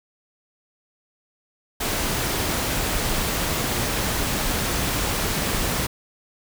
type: noise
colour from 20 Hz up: pink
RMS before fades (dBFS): -24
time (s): 1.8-5.87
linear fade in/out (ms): 10
effects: none